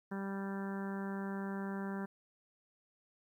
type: harmonic tone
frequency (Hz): 196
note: G3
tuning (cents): 0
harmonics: 1 / 2 / 3 / 4 / 5 / 6 / 7 / 8 / 9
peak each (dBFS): -38 / -45 / -52 / -51 / -50 / -56 / -53 / -51 / -55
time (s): 0.11-2.06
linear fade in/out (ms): 10
effects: 12-bit